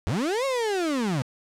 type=linear two-way sweep; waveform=35% pulse; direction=up then down; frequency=71 to 555 to 119.7 Hz; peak=-22 dBFS; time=0.07-1.22 s; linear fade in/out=0 ms; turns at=0.45 s; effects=low-pass 9000 Hz 12 dB/octave + 9-bit